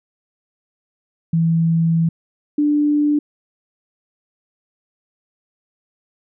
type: tone pair in turn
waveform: sine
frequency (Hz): 164.81 / 295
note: E3 / D4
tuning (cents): 0 / +8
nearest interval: minor seventh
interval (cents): 1008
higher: second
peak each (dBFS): -13 / -13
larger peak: neither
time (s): 1.33-2.09 / 2.58-3.19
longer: first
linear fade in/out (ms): 5
effects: none